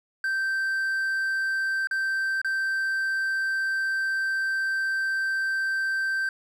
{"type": "tone with dropouts", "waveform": "triangle", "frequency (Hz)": 1561, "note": "G6", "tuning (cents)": -8, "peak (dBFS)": -22, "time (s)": [0.24, 6.29], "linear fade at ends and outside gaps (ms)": 2, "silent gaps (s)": [[1.872, 1.911], [2.416, 2.446]], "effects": []}